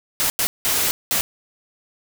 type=noise bursts at uneven times; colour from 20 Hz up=white; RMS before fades=-20 dBFS; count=4; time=0.2-0.3 / 0.39-0.47 / 0.65-0.91 / 1.11-1.21 s; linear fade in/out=0 ms; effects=none